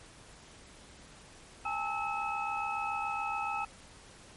sine tone cluster, 817 / 884 / 1302 / 2577 Hz, G#5 / A5 / E6 / E7, -29 / +8 / -22 / -40 cents, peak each -36 / -38 / -36 / -39 dBFS, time 1.65-3.65 s, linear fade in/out 5 ms, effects pink hiss -54 dBFS RMS until 4.36 s + MP3 48 kbps

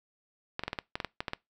clicks, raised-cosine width 0.3 ms, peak -16 dBFS, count 11, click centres 0.594 / 0.636 / 0.68 / 0.731 / 0.788 / 0.955 / 1.002 / 1.047 / 1.205 / 1.282 / 1.334 s, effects noise-tail reverb RT60 0.2 s tail -23 dB re dry

